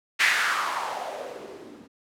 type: noise with low-pass filter sweep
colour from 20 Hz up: violet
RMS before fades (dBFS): -28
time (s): 0.19-1.88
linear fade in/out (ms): 20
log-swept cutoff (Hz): 2100 to 240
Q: 3.2
effects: none